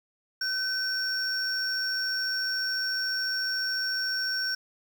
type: tone pair together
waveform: triangle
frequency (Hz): 1526 / 5514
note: G6 / F8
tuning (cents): -47 / -23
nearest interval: octave + minor seventh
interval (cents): 2224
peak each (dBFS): -28 / -27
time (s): 0.41-4.55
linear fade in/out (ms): 5
effects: tanh soft clip ceiling -19 dBFS + 9-bit